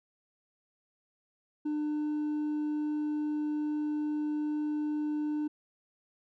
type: tone with hard clipping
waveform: sine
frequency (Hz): 300.2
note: D4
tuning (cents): +38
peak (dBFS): -30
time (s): 1.65-5.48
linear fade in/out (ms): 10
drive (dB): 2
effects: none